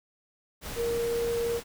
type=tone in noise; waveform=sine; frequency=468.3 Hz; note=A#4; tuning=8 cents sharp; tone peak=-26 dBFS; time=0.75-1.61 s; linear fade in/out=50 ms; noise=pink; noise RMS=-38 dBFS; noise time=0.61-1.64 s; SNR=+9 dB; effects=none